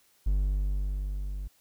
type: tone with level ramp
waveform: triangle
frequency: 49 Hz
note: G1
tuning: in tune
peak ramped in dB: -20 to -31 dBFS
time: 0.26-1.48 s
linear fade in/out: 10 ms
effects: white hiss -65 dBFS RMS until 1.6 s